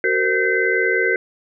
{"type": "tone cluster", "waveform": "sine", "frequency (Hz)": [375.4, 460.4, 521, 1546, 2044], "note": ["F#4", "A#4", "C5", "G6", "C7"], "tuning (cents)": [25, -22, -7, -24, -41], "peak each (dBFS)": [-22, -22, -28, -20, -21], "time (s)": [0.04, 1.16], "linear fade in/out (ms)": 2, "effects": []}